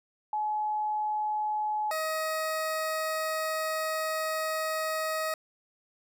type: tone pair in turn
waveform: sine / 20% pulse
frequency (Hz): 850 / 631.8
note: G#5 / D#5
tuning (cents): +40 / +26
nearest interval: perfect fourth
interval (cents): 514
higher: first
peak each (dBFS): -27 / -24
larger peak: second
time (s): 0.33-1.91 / 1.91-5.34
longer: second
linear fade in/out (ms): 2
effects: none